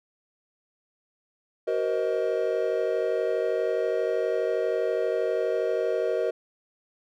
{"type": "chord", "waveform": "triangle", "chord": "C half-diminished seventh", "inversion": "second", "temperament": "just", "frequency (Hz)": [376.7, 470.9, 523.3, 627.9], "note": ["Gb4", "Bb4", "C5", "Eb5"], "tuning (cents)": [31, 18, 0, 16], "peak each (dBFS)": [-28, -25, -30, -27], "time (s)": [1.67, 6.31], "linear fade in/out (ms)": 10, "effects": []}